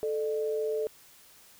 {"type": "tone pair together", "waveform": "sine", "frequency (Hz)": [437.4, 602.4], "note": ["A4", "D5"], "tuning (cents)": [-10, 44], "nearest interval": "tritone", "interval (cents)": 554, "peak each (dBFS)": [-28, -35], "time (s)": [0.03, 0.87], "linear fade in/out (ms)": 0, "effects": ["white hiss -56 dBFS RMS until 1.59 s"]}